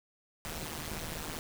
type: noise with amplitude modulation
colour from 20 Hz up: pink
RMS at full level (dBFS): -36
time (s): 0.45-1.39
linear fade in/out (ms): 0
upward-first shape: sine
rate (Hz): 157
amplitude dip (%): 85
effects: none